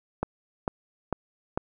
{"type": "click train", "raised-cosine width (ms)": 1, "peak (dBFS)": -12, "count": 4, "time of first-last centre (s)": [0.23, 1.575], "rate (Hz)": 2.23, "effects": []}